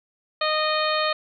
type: harmonic tone with a mistuned harmonic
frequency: 617 Hz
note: D#5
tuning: 15 cents flat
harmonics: 1 / 2 / 3 / 4 / 5 / 6 / 7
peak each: -25 / -25 / -30 / -31 / -33 / -32 / -30 dBFS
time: 0.41-1.13 s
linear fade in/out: 5 ms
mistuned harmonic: 7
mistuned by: -21 cents
effects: none